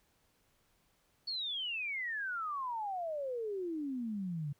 sine exponential sweep, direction down, 4466 to 138.8 Hz, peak -35 dBFS, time 1.27-4.53 s, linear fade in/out 10 ms, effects pink hiss -73 dBFS RMS until 4.59 s

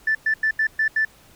sine tone bursts at uneven times, 1760 Hz, A6, in tune, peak -16 dBFS, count 6, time 0.07-0.15 / 0.26-0.34 / 0.43-0.51 / 0.59-0.67 / 0.79-0.88 / 0.96-1.05 s, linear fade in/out 5 ms, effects tanh soft clip ceiling -12 dBFS + pink hiss -52 dBFS RMS until 1.35 s

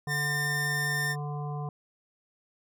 harmonic tone, 146.83 Hz, D3, in tune, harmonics 1 / 3 / 5 / 7 / 8, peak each -32 / -43 / -41 / -43 / -53 dBFS, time 0.07-1.69 s, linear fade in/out 2 ms
45% pulse tone, 1805 Hz, A6, 44 cents sharp, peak -28 dBFS, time 0.07-1.16 s, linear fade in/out 50 ms
effects none

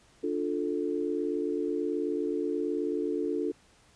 sine chord, D minor, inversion none, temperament just, 293.7 / 352.4 / 440.5 Hz, D4 / F4 / A4, 0 / +16 / +2 cents, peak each -32 dBFS, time 0.23-3.52 s, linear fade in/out 10 ms, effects pink hiss -61 dBFS RMS until 3.95 s + resampled to 22050 Hz

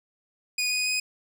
20% pulse tone with pitch steps, 2471 / 2487 / 2503 Hz, D#7 / D#7 / D#7, -13 / -1 / +10 cents, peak -19 dBFS, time 0.58-1 s, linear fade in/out 5 ms, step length 140 ms, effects none

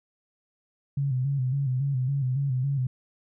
sine tone with vibrato, 133.6 Hz, C3, 36 cents sharp, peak -23 dBFS, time 0.97-2.87 s, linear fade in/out 5 ms, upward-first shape square, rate 3.6 Hz, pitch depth 79 cents each way, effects none

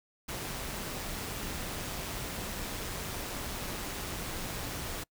pink noise with amplitude modulation, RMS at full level -36 dBFS, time 0.28-5.04 s, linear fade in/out 10 ms, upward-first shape sine, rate 189 Hz, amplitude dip 40%, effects noise-tail reverb RT60 0.1 s tail -26 dB re dry

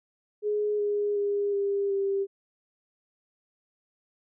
sine tone with pitch steps, 418.4 / 412.2 / 406 / 400 / 394 Hz, G#4 / G#4 / G#4 / G4 / G4, +13 / -13 / -39 / +35 / +9 cents, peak -24 dBFS, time 0.42-2.27 s, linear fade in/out 50 ms, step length 370 ms, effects none

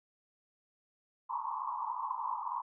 pink band-pass noise, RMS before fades -37 dBFS, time 1.29-2.62 s, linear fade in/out 20 ms, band 890 to 1100 Hz, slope 96 dB/octave, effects none

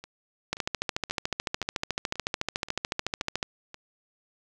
two click trains, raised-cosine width 0.2 ms, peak -10 / -24 dBFS, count 41 / 8, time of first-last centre 0.53-3.429 / 0.04-3.744 s, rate 13.8 / 1.89 Hz, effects none

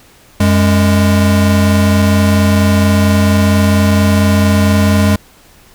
square tone pair together, 91.85 / 206.2 Hz, F#2 / G#3, -12 / -12 cents, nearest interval octave + major second, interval 1400 cents, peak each -11 dBFS, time 0.4-5.16 s, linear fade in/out 5 ms, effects pink hiss -44 dBFS RMS until 5.74 s

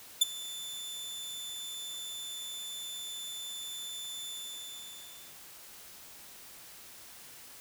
sawtooth tone with ADSR envelope, 3520 Hz, A7, in tune, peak -15 dBFS, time 0.21-5.4 s, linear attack 9 ms, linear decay 19 ms, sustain -21 dB, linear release 1100 ms, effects white hiss -51 dBFS RMS until 7.6 s

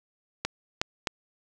clicks, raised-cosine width 0.2 ms, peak -10 / -7 / -9 dBFS, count 3, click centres 0.45 / 0.815 / 1.072 s, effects none

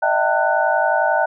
sine tone cluster, 610 / 661 / 773 / 902 / 1481 Hz, D#5 / E5 / G5 / A5 / F#6, -34 / +5 / -24 / +43 / +1 cents, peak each -21 dBFS, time 0.02-1.26 s, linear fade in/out 10 ms, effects none

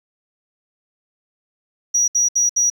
sine tone bursts, 5790 Hz, F#8, 38 cents flat, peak -12 dBFS, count 4, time 1.94-2.701 s, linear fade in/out 10 ms, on 140 ms, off 67 ms, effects tanh soft clip ceiling -10 dBFS + 8-bit

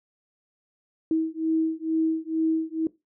sine beating tone pair, 320 / 322.2 Hz, D#4 / E4, +49 / -39 cents, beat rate 2.2 Hz, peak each -25 dBFS, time 1.11-2.87 s, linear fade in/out 2 ms, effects noise-tail reverb RT60 0.2 s tail -18 dB re dry

